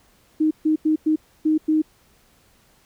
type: tone bursts at uneven times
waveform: sine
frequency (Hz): 311.1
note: D#4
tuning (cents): 0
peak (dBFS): -15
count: 6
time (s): 0.4-0.51 / 0.65-0.76 / 0.85-0.96 / 1.06-1.16 / 1.45-1.58 / 1.68-1.82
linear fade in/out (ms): 10
effects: pink hiss -58 dBFS RMS until 2.85 s